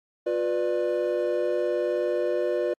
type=chord; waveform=triangle; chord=B diminished; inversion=second; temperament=just; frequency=355.6 / 493.9 / 592.7 Hz; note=F4 / B4 / D5; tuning=+31 / 0 / +16 cents; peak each=-25 dBFS; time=0.26-2.74 s; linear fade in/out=10 ms; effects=tanh soft clip ceiling -14 dBFS + AAC 64 kbps